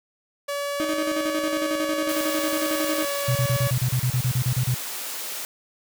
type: tone with pitch glide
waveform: sawtooth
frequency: 570 to 566.4 Hz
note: C#5 to C#5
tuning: +48 to +37 cents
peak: -22 dBFS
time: 0.48-3.71 s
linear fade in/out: 10 ms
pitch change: -11 cents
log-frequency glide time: 1.12-1.96 s
type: tone with tremolo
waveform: 35% pulse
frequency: 311.1 Hz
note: D#4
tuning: in tune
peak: -22 dBFS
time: 0.8-3.05 s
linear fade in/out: 0 ms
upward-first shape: square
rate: 11 Hz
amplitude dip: 55%
type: high-pass noise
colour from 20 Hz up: white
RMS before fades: -32 dBFS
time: 2.09-5.45 s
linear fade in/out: 0 ms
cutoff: 320 Hz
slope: 12 dB/octave
type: tone bursts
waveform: sine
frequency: 126.1 Hz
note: B2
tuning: 36 cents sharp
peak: -19 dBFS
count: 14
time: 3.28-4.745 s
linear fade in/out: 5 ms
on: 74 ms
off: 33 ms
effects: none